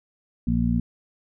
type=harmonic tone; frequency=58.27 Hz; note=A#1; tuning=in tune; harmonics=1 / 2 / 3 / 4; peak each=-26 / -27 / -25 / -23 dBFS; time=0.47-0.8 s; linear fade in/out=5 ms; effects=none